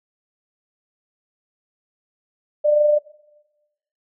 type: tone with amplitude modulation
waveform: sine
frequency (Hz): 596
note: D5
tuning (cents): +25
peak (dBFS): -11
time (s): 2.64-2.99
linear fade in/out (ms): 20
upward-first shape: sine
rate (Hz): 24.4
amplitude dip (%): 40
effects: noise-tail reverb RT60 1.0 s tail -19 dB re dry